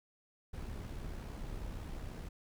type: noise with amplitude modulation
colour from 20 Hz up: brown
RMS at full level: -41 dBFS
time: 0.53-2.29 s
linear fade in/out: 10 ms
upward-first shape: sine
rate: 66.3 Hz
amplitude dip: 40%
effects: none